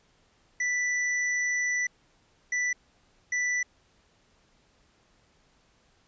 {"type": "tone bursts at uneven times", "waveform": "square", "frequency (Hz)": 1975.5, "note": "B6", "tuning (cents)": 0, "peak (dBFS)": -26, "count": 3, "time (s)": [[0.6, 1.87], [2.52, 2.73], [3.32, 3.63]], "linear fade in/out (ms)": 5, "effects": ["pink hiss -65 dBFS RMS until 6.07 s", "resampled to 16000 Hz"]}